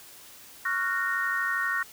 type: chord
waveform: sine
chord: Gb major seventh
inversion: second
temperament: just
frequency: 1110 / 1387.5 / 1480 / 1850 Hz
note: Db6 / F6 / Gb6 / Bb6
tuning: +2 / -12 / 0 / -14 cents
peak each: -33 / -33 / -31 / -28 dBFS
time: 0.65-1.83 s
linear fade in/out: 5 ms
effects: white hiss -49 dBFS RMS until 1.92 s